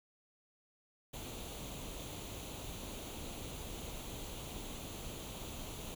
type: noise with comb filter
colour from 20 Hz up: pink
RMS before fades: -45 dBFS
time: 1.13-5.95 s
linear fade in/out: 10 ms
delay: 0.29 ms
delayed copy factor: +0.6
effects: none